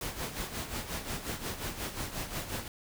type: noise with tremolo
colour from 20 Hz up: pink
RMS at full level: -35 dBFS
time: 0.01-2.68 s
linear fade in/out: 2 ms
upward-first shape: sine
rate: 5.6 Hz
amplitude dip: 65%
effects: none